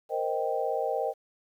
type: chord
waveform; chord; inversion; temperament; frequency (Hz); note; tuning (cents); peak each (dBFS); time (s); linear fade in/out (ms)
sine; C minor seventh; third; equal; 466.2 / 523.3 / 622.3 / 784; Bb4 / C5 / Eb5 / G5; 0 / 0 / 0 / 0; -32; 0.09-1.14; 50
effects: 10-bit